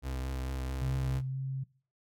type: tone with vibrato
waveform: 35% pulse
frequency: 65.3 Hz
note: C2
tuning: 3 cents flat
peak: -32 dBFS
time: 0.02-1.22 s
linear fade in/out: 50 ms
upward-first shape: triangle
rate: 4.5 Hz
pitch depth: 34 cents each way
type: tone with pitch glide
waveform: sine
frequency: 130.81 to 133.48 Hz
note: C3 to C3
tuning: 0 to +35 cents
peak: -32 dBFS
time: 0.81-1.64 s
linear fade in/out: 10 ms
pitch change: +35 cents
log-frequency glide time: 1.25-1.38 s
effects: noise-tail reverb RT60 0.4 s tail -21 dB re dry